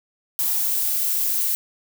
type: noise with high-pass filter sweep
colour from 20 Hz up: violet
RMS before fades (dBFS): -22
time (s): 0.39-1.55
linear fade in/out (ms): 0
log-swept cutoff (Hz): 930 to 330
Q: 5.6
effects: none